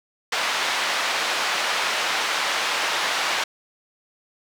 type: band-pass noise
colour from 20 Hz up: pink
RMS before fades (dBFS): -24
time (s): 0.32-3.44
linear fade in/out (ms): 5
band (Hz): 880 to 4600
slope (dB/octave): 12
effects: none